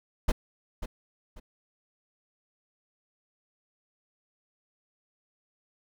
brown noise with echo, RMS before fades -21 dBFS, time 0.28-0.32 s, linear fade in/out 10 ms, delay 540 ms, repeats 2, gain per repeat -11 dB, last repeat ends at 1.4 s, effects none

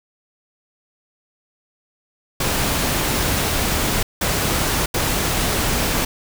pink noise bursts at uneven times, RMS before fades -20 dBFS, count 3, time 2.4-4.03 / 4.21-4.86 / 4.94-6.05 s, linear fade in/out 5 ms, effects none

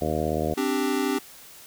harmonic tone, 77.8 Hz, D#2, in tune, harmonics 1 / 2 / 3 / 4 / 5 / 6 / 7 / 8 / 9, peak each -32 / -32 / -32 / -32 / -32 / -32 / -32 / -32 / -32 dBFS, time 0.01-0.54 s, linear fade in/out 5 ms
square chord, C suspended second, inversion none, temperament equal, 261.6 / 293.7 / 392 Hz, C4 / D4 / G4, 0 / 0 / 0 cents, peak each -28 dBFS, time 0.57-1.19 s, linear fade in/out 10 ms
effects white hiss -47 dBFS RMS until 1.66 s

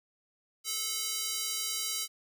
square tone with high-pass filter, 434.4 Hz, A4, 22 cents flat, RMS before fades -34 dBFS, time 0.64-2.08 s, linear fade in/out 50 ms, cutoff 4500 Hz, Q 0.94, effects none

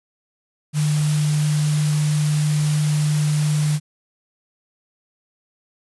sine tone in noise, 150.5 Hz, D3, 43 cents sharp, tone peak -16 dBFS, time 0.73-3.8 s, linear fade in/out 50 ms, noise white, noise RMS -30 dBFS, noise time 0.73-3.8 s, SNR +11 dB, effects resampled to 24000 Hz

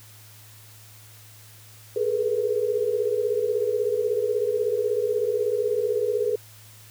sine tone cluster, 414.5 / 430.7 / 487.2 Hz, G#4 / A4 / B4, -3 / -37 / -24 cents, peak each -28 / -25 / -25 dBFS, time 1.96-6.36 s, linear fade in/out 5 ms, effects added 107 Hz sine -49 dBFS peak until 6.9 s + white hiss -50 dBFS RMS until 6.9 s

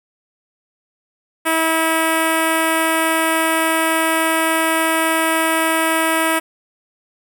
5% pulse tone with notch filter, 323.5 Hz, E4, 32 cents flat, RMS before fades -17 dBFS, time 1.45-6.4 s, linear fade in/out 20 ms, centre 4200 Hz, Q 0.68, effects none

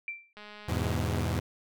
sine tone with exponential decay, 2349 Hz, D7, in tune, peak -30 dBFS, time 0.08-0.33 s, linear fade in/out 1 ms, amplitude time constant 53 ms
click train, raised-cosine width 0.3 ms, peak -31 dBFS, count 122, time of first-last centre 0.37-0.949 s, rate 209 Hz
sawtooth chord, E major, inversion none, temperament equal with one note detuned, 82.41 / 103.83 / 126.07 Hz, E2 / G#2 / B2, 0 / 0 / +36 cents, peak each -27 / -28 / -30 dBFS, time 0.68-1.4 s, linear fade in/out 10 ms
effects none

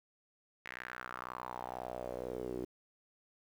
sawtooth tone with band-pass filter sweep, 62.1 Hz, B1, 10 cents sharp, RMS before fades -43 dBFS, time 0.65-2.65 s, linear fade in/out 5 ms, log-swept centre 2000 to 350 Hz, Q 4.1, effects 10-bit

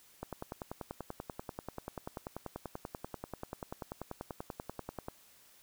click train, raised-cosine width 1 ms, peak -25 dBFS, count 51, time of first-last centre 0.23-5.084 s, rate 10.3 Hz, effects white hiss -62 dBFS RMS until 5.62 s

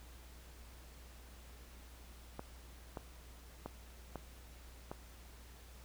clicks, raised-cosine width 1 ms, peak -28 dBFS, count 5, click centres 2.394 / 2.972 / 3.66 / 4.157 / 4.915 s, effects added 60 Hz sine -54 dBFS peak until 5.84 s + pink hiss -60 dBFS RMS until 5.84 s

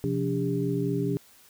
sine tone cluster, 130.3 / 174.9 / 287.2 / 400.7 Hz, C3 / F3 / D4 / G4, -7 / +3 / -39 / +38 cents, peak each -30 dBFS, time 0.04-1.17 s, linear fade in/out 0 ms, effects white hiss -56 dBFS RMS until 1.49 s

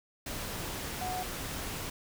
sine tone in noise, 734 Hz, F#5, 14 cents flat, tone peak -34 dBFS, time 1.01-1.23 s, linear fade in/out 5 ms, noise pink, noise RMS -38 dBFS, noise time 0.26-1.9 s, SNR +1 dB, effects none

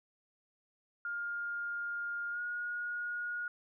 sine tone with pitch glide, 1411 to 1439.8 Hz, F6 to F#6, +17 to -48 cents, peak -35 dBFS, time 1.05-3.48 s, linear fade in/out 2 ms, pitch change +35 cents, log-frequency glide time 2.31-2.4 s, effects none

